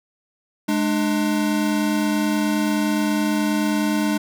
square tone pair together, 210 / 299.5 Hz, G#3 / D4, +19 / +34 cents, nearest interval tritone, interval 615 cents, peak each -22 dBFS, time 0.68-4.18 s, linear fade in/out 10 ms, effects none

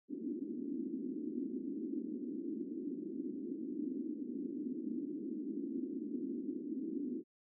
pink band-pass noise, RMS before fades -41 dBFS, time 0.08-7.24 s, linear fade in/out 50 ms, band 240 to 330 Hz, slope 48 dB/octave, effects none

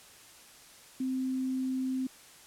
sine tone, 260 Hz, C4, 11 cents flat, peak -29 dBFS, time 1-2.07 s, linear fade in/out 5 ms, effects white hiss -54 dBFS RMS until 2.46 s + low-pass 11000 Hz 12 dB/octave

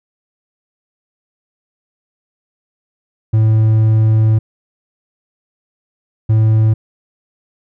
triangle tone bursts at uneven times, 109.8 Hz, A2, 3 cents flat, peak -6 dBFS, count 2, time 3.33-4.39 / 6.29-6.74 s, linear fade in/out 10 ms, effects none

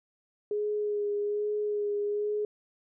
sine tone with vibrato, 415.3 Hz, G#4, in tune, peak -27 dBFS, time 0.51-2.45 s, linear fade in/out 2 ms, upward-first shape sine, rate 1.2 Hz, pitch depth 19 cents each way, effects none

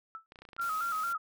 sine tone with exponential decay, 1318.5 Hz, E6, in tune, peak -36 dBFS, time 0.15-0.26 s, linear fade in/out 0 ms, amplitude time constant 23 ms
clicks, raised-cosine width 0.3 ms, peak -34 dBFS, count 10, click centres 0.321 / 0.358 / 0.389 / 0.42 / 0.452 / 0.489 / 0.532 / 0.565 / 0.597 / 0.643 s
sine tone with vibrato, 1322 Hz, E6, 5 cents sharp, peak -30 dBFS, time 0.58-1.18 s, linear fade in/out 20 ms, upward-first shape square, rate 4.4 Hz, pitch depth 72 cents each way
white noise, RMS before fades -47 dBFS, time 0.61-1.13 s, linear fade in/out 5 ms
effects none

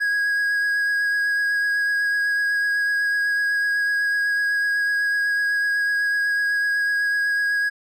triangle tone with vibrato, 1651 Hz, G#6, 11 cents flat, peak -17 dBFS, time 0-7.7 s, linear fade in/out 20 ms, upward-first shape triangle, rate 8 Hz, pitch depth 15 cents each way, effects none

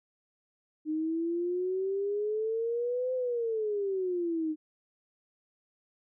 sine exponential two-way sweep, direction up then down, 305.7 to 515 to 305.7 Hz, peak -28 dBFS, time 0.85-4.56 s, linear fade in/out 50 ms, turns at 3.14 s, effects none

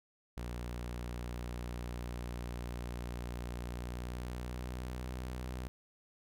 sawtooth tone with pitch glide, 60.1 to 62.51 Hz, B1 to B1, -46 to +22 cents, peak -35 dBFS, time 0.37-5.68 s, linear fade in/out 0 ms, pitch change +68 cents, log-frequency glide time 3.68-5.07 s, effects none

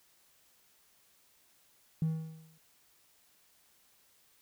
triangle tone with exponential decay, 159.8 Hz, D#3, 47 cents sharp, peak -22 dBFS, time 2.02-2.58 s, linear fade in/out 2 ms, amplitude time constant 120 ms, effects tanh soft clip ceiling -24 dBFS + white hiss -67 dBFS RMS until 4.41 s

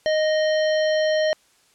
harmonic tone with a mistuned harmonic, 621 Hz, D#5, 3 cents flat, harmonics 1 / 3 / 5 / 7 / 9, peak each -18 / -28 / -32 / -35 / -37 dBFS, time 0.06-1.33 s, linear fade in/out 0 ms, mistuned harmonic 7, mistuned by -63 cents, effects white hiss -59 dBFS RMS until 1.74 s + low-pass 9000 Hz 12 dB/octave

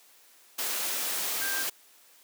sine tone in noise, 1584 Hz, G6, 18 cents sharp, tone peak -32 dBFS, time 1.41-1.63 s, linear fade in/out 10 ms, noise white, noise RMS -31 dBFS, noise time 0.58-1.7 s, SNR -4 dB, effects white hiss -58 dBFS RMS until 2.23 s + high-pass 300 Hz 12 dB/octave

